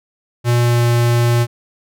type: tone with pitch glide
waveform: square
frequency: 120 to 119.1 Hz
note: B2 to A#2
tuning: -49 to +38 cents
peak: -12 dBFS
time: 0.44-1.47 s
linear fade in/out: 50 ms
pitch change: -13 cents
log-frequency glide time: 0.61-0.86 s
effects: none